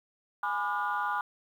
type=chord; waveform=sine; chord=G# diminished seventh; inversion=none; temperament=just; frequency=830.6 / 996.7 / 1196.1 / 1435.3 Hz; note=G#5 / B5 / D6 / F6; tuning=0 / +16 / +31 / +47 cents; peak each=-33 dBFS; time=0.43-1.21 s; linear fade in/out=2 ms; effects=tanh soft clip ceiling -21 dBFS + 10-bit